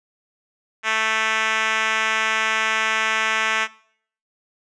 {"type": "tone with band-pass filter", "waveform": "5% pulse", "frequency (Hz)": 220, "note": "A3", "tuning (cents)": 0, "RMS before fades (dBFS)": -21, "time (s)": [0.83, 3.68], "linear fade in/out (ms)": 50, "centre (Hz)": 2100, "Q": 0.94, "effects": ["noise-tail reverb RT60 0.6 s tail -21 dB re dry", "resampled to 22050 Hz"]}